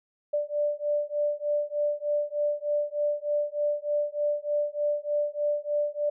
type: beating tone pair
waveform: sine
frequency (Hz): 587.3 / 590.6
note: D5 / D5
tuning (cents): 0 / +10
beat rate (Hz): 3.3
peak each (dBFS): -28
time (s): 0.33-6.1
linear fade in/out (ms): 10
effects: none